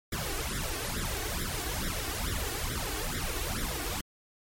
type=noise with flanger; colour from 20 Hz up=pink; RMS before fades=-33 dBFS; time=0.12-4.01 s; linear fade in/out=5 ms; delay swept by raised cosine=0.54 to 2.74 ms; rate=2.3 Hz; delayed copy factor=+1; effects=MP3 64 kbps